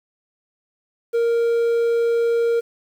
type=tone; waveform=triangle; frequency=466.2 Hz; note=A#4; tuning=in tune; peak=-14 dBFS; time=1.13-2.61 s; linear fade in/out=20 ms; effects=8-bit